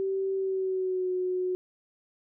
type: tone with pitch glide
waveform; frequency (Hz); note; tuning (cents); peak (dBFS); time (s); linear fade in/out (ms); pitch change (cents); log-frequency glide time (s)
sine; 385.9 to 366.4; G4 to F#4; -27 to -17; -26; 0-1.55; 0; -90; 0.35-1.11
effects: none